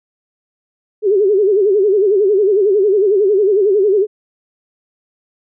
sine tone with vibrato, 401.9 Hz, G4, 43 cents sharp, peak -9 dBFS, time 1.02-4.07 s, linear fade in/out 50 ms, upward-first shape sine, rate 11 Hz, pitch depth 130 cents each way, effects none

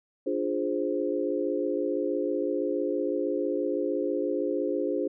sine chord, D half-diminished seventh, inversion none, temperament equal, 293.7 / 349.2 / 415.3 / 523.3 Hz, D4 / F4 / Ab4 / C5, 0 / 0 / 0 / 0 cents, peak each -31 dBFS, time 0.26-5.08 s, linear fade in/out 10 ms, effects none

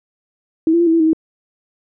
sine tone with pitch steps, 322 / 338.9 / 344.1 / 325.2 / 332.3 / 316.3 / 320.6 Hz, E4 / E4 / F4 / E4 / E4 / D#4 / E4, -41 / +48 / -26 / -23 / +14 / +29 / -48 cents, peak -10 dBFS, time 0.67-1.132 s, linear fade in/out 2 ms, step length 66 ms, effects none

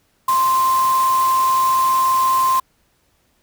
sine tone in noise, 1046.5 Hz, C6, in tune, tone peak -13 dBFS, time 0.28-2.6 s, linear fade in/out 5 ms, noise white, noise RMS -29 dBFS, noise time 0.28-2.6 s, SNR +13 dB, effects pink hiss -62 dBFS RMS until 3.42 s

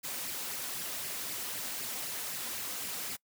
white noise with flanger, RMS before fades -38 dBFS, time 0.03-3.17 s, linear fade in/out 20 ms, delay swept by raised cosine 0.39 to 4.09 ms, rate 3.9 Hz, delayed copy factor +0.55, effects noise-tail reverb RT60 0.1 s tail -24 dB re dry + high-pass 100 Hz 12 dB/octave

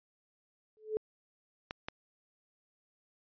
sine tone with exponential growth, 432.5 Hz, A4, 30 cents flat, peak -26 dBFS, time 0.77-0.97 s, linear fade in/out 0 ms, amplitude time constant 43 ms
clicks, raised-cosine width 0.3 ms, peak -21 dBFS, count 2, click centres 1.709 / 1.885 s
effects resampled to 11025 Hz

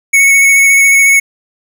square tone with vibrato, 2213 Hz, C#7, 3 cents flat, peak -5 dBFS, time 0.13-1.2 s, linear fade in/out 10 ms, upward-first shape square, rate 14 Hz, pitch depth 12 cents each way, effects 7-bit

